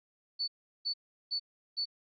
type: tone bursts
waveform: sine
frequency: 4471 Hz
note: C#8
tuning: 14 cents sharp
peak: -30 dBFS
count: 4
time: 0.39-1.856 s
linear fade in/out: 20 ms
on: 89 ms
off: 370 ms
effects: none